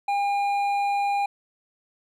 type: tone with hard clipping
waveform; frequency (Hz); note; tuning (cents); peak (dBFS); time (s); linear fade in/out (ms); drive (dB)
sine; 806; G5; +48; -23; 0.08-1.26; 5; 7
effects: none